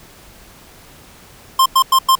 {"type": "tone bursts", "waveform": "square", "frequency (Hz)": 1053, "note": "C6", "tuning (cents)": 11, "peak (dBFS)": -9, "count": 4, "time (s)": [1.59, 2.154], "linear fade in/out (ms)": 5, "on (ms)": 69, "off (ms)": 96, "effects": ["pink hiss -43 dBFS RMS until 2.19 s"]}